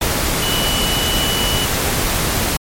sine tone in noise, 2954 Hz, F#7, 3 cents flat, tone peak -20 dBFS, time 0.42-1.65 s, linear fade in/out 5 ms, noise pink, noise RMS -18 dBFS, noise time 0.01-2.57 s, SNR -5 dB, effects MP3 64 kbps

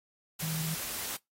sine tone in noise, 159.8 Hz, D#3, 47 cents sharp, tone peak -33 dBFS, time 0.42-0.75 s, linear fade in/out 10 ms, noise white, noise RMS -37 dBFS, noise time 0.39-1.17 s, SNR +1 dB, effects noise-tail reverb RT60 0.2 s tail -26 dB re dry + AAC 48 kbps

